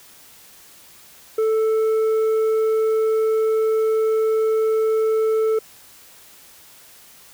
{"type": "tone with tanh clipping", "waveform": "sine", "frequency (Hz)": 440, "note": "A4", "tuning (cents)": 0, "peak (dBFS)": -17, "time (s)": [1.38, 5.59], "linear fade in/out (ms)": 5, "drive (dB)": 5, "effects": ["white hiss -47 dBFS RMS until 7.33 s"]}